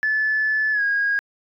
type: tone with pitch glide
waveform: sine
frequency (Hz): 1735 to 1637.6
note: A6 to G#6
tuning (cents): -25 to -25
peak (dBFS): -17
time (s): 0.03-1.19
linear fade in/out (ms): 0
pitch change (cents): -100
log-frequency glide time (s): 0.72-0.82
effects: tanh soft clip ceiling -13 dBFS